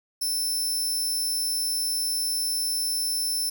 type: tone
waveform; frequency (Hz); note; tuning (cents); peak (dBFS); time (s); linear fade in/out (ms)
20% pulse; 5320; E8; +15; -19; 0.21-3.5; 10
effects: 9-bit